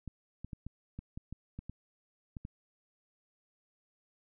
clicks, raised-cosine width 5 ms, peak -29 dBFS, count 11, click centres 0.077 / 0.446 / 0.532 / 0.666 / 0.99 / 1.175 / 1.326 / 1.59 / 1.696 / 2.368 / 2.451 s, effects none

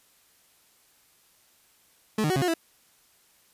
30% pulse tone with pitch steps, 216.1 / 152.4 / 372.2 / 136.8 / 359.5 / 329.5 Hz, A3 / D#3 / F#4 / C#3 / F#4 / E4, -31 / -36 / +10 / -23 / -50 / -1 cents, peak -20 dBFS, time 2.18-2.54 s, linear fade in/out 5 ms, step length 60 ms, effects white hiss -62 dBFS RMS until 3.53 s + resampled to 32000 Hz

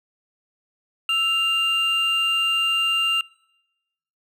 triangle tone pair together, 1318.5 / 2794 Hz, E6 / F7, 0 / 0 cents, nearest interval octave + minor second, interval 1300 cents, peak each -26 / -17 dBFS, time 1.09-3.21 s, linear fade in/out 2 ms, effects noise-tail reverb RT60 1.0 s tail -26 dB re dry + tanh soft clip ceiling -10 dBFS

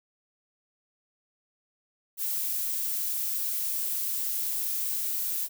violet noise with high-pass filter sweep, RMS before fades -30 dBFS, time 2.17-5.49 s, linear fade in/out 50 ms, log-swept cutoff 220 to 460 Hz, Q 4.7, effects none

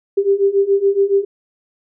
sine beating tone pair, 392 / 399.1 Hz, G4 / G4, 0 / +31 cents, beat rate 7.1 Hz, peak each -16 / -14 dBFS, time 0.17-1.25 s, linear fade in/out 10 ms, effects none

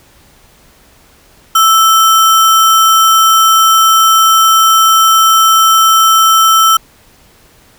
sine tone with sample-and-hold, 1318.5 Hz, E6, in tune, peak -4 dBFS, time 1.55-6.77 s, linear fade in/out 5 ms, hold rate 4410 Hz, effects pink hiss -45 dBFS RMS until 7.78 s

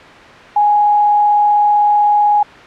sine tone with frequency modulation, 830.6 Hz, G#5, in tune, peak -8 dBFS, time 0.56-2.43 s, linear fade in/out 5 ms, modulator 35.8 Hz, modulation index 0.24, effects white hiss -35 dBFS RMS until 2.66 s + low-pass 2000 Hz 12 dB/octave

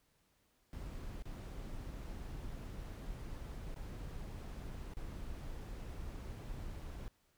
brown noise with dropouts, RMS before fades -45 dBFS, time 0.73-7.08 s, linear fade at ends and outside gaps 0 ms, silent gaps 1.223-1.255 / 3.743-3.762 / 4.936-4.969 s, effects pink hiss -75 dBFS RMS until 7.37 s

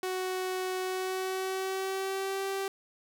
sawtooth tone with pitch glide, 371.4 to 389.4 Hz, F#4 to G4, +7 to -12 cents, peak -27 dBFS, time 0.03-2.68 s, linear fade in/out 2 ms, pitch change +81 cents, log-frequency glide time 0.81-2.45 s, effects none

